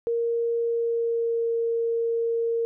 sine tone with pitch glide, 466.2 to 461.9 Hz, A#4 to A#4, 0 to -16 cents, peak -22 dBFS, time 0.07-2.65 s, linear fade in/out 0 ms, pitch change -16 cents, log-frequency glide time 0.59-1.49 s, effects none

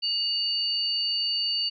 sine tone pair together, 2857 / 4546 Hz, F7 / C#8, +39 / +43 cents, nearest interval minor sixth, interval 804 cents, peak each -30 / -25 dBFS, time 0.02-1.7 s, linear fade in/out 20 ms, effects none

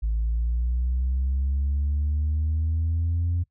sine linear sweep, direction up, 53.6 to 87.31 Hz, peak -20 dBFS, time 0.02-3.44 s, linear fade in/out 20 ms, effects noise-tail reverb RT60 0.1 s tail -20 dB re dry + tanh soft clip ceiling -19 dBFS

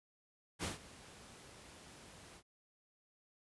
pink noise with ADSR envelope, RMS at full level -38 dBFS, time 0.59-2.43 s, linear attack 46 ms, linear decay 140 ms, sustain -18 dB, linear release 65 ms, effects high-pass 60 Hz 12 dB/octave + resampled to 24000 Hz

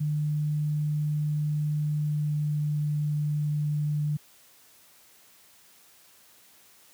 sine tone with pitch glide, 150 to 149.05 Hz, D3 to D3, +37 to +26 cents, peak -24 dBFS, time 0-4.17 s, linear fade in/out 10 ms, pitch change -11 cents, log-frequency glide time 1.81-2.79 s, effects white hiss -57 dBFS RMS until 6.93 s + high-pass 80 Hz 12 dB/octave

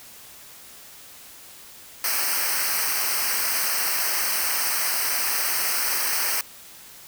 white noise with comb filter, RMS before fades -24 dBFS, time 2.04-6.41 s, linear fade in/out 2 ms, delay 0.28 ms, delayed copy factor -0.95, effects white hiss -45 dBFS RMS until 7.07 s

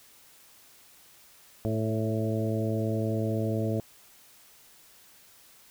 harmonic tone with a mistuned harmonic, 110 Hz, A2, in tune, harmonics 1 / 2 / 3 / 4 / 5 / 6, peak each -29 / -32 / -34 / -35 / -36 / -37 dBFS, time 1.65-3.8 s, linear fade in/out 0 ms, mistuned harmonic 5, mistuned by +18 cents, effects white hiss -56 dBFS RMS until 5.7 s

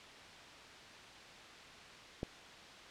click, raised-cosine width 2 ms, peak -24 dBFS, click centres 2.231 s, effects white hiss -53 dBFS RMS until 2.9 s + low-pass 4000 Hz 12 dB/octave

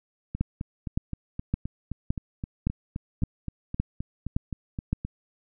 two click trains, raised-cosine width 5 ms, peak -19 / -12 dBFS, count 19 / 9, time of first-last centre 0.35-5.05 / 0.41-4.93 s, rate 3.83 / 1.77 Hz, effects none

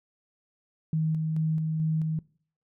sine tone with tremolo, 158.1 Hz, D#3, 28 cents sharp, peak -23 dBFS, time 0.93-2.19 s, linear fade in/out 2 ms, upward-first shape square, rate 2.3 Hz, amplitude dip 25%, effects noise-tail reverb RT60 0.5 s tail -22 dB re dry

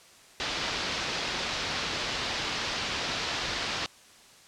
white low-pass noise, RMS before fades -32 dBFS, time 0.4-3.86 s, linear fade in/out 0 ms, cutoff 5000 Hz, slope 24 dB/octave, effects white hiss -54 dBFS RMS until 4.47 s + low-pass 8000 Hz 12 dB/octave

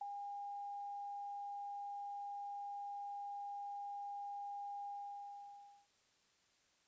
sine tone with ADSR envelope, 810 Hz, G#5, 43 cents flat, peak -38 dBFS, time 0.01-5.87 s, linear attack 6 ms, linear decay 10 ms, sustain -5 dB, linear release 1000 ms, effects white hiss -74 dBFS RMS until 6.87 s + resampled to 16000 Hz

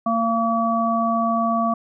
harmonic tone, 228.5 Hz, A#3, 34 cents flat, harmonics 1 / 3 / 5, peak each -22 / -22 / -22 dBFS, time 0.06-1.74 s, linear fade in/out 5 ms, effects none

